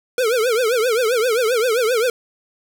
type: tone with vibrato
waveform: square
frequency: 470.7 Hz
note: A#4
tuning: 17 cents sharp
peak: -16 dBFS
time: 0.18-2.1 s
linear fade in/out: 2 ms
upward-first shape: triangle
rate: 7.6 Hz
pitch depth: 200 cents each way
effects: none